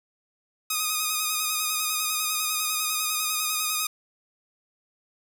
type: tone with vibrato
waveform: 5% pulse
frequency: 1244.5 Hz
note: D#6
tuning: in tune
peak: -13 dBFS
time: 0.7-3.87 s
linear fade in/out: 5 ms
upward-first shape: square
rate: 10 Hz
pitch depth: 26 cents each way
effects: none